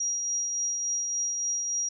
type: tone with tremolo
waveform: sine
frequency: 5720 Hz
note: F8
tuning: 41 cents sharp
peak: -25 dBFS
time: 0-1.89 s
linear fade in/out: 5 ms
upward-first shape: triangle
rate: 3.5 Hz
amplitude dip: 35%
effects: none